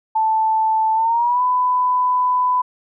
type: tone with pitch glide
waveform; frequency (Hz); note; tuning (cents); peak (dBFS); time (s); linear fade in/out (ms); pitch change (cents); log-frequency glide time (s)
sine; 880 to 999.2; A5 to B5; 0 to +20; -14; 0.15-2.62; 10; +220; 0.94-1.42
effects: none